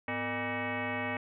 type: tone with frequency modulation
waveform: sine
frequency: 814 Hz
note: G#5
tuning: 35 cents flat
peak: -31 dBFS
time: 0.08-1.17 s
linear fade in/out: 2 ms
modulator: 355 Hz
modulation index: 4.5
effects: none